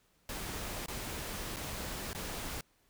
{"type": "noise with dropouts", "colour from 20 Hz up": "pink", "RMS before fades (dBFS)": -40, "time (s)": [0.29, 2.61], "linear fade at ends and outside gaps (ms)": 2, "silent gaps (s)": [[0.861, 0.882], [1.562, 1.567], [2.132, 2.148]], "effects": ["pink hiss -71 dBFS RMS until 2.89 s"]}